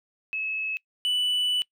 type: tone pair in turn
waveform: sine / triangle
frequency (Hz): 2587 / 2973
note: E7 / F#7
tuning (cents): -33 / +8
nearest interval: major second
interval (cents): 241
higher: second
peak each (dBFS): -27 / -21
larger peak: second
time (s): 0.33-0.77 / 1.05-1.62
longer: second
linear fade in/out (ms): 0
effects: noise-tail reverb RT60 0.1 s tail -23 dB re dry